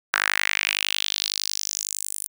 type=tone with high-pass filter sweep; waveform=sawtooth; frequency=50.9 Hz; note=G#1; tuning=34 cents flat; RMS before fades=-26 dBFS; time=0.13-2.28 s; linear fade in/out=10 ms; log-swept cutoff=1500 to 10000 Hz; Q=3.2; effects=none